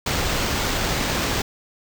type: noise with sample-and-hold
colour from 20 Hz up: pink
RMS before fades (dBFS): -23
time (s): 0.06-1.42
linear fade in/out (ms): 5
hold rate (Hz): 11025
effects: none